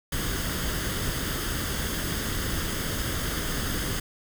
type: noise with comb filter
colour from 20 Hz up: pink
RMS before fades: -29 dBFS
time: 0.12-4 s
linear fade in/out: 5 ms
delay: 0.61 ms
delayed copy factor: +0.55
effects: none

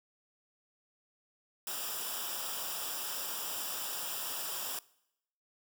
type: noise with comb filter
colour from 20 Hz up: white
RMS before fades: -38 dBFS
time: 1.67-4.79 s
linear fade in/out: 2 ms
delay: 0.47 ms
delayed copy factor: -0.75
effects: noise-tail reverb RT60 0.8 s tail -22 dB re dry

